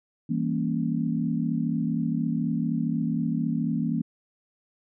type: chord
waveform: sine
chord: E diminished seventh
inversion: none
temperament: equal with one note detuned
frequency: 164.81 / 198.16 / 233.1 / 277.2 Hz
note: E3 / G3 / Bb3 / Db4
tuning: 0 / +19 / 0 / 0 cents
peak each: -28 / -33 / -27 / -31 dBFS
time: 0.29-4.02 s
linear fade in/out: 10 ms
effects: none